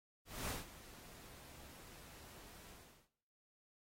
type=noise with ADSR envelope; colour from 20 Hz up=pink; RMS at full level=-42 dBFS; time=0.25-3.09 s; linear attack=240 ms; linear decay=160 ms; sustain=-16 dB; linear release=390 ms; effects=noise-tail reverb RT60 0.7 s tail -17 dB re dry + AAC 48 kbps